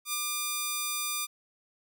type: tone with ADSR envelope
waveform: 5% pulse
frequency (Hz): 1200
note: D6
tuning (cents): +37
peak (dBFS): -16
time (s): 0.05-1.27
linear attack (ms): 83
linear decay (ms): 18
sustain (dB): -2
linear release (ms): 31
effects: none